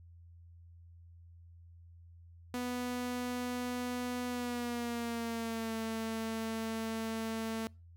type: tone with pitch glide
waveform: sawtooth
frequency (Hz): 246.9 to 223.8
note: B3 to A3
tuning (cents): 0 to +30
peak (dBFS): -31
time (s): 2.54-7.67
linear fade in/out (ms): 0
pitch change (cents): -170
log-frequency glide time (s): 4.27-5.74
effects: noise-tail reverb RT60 0.3 s tail -25 dB re dry + added 85 Hz sine -53 dBFS peak until 7.96 s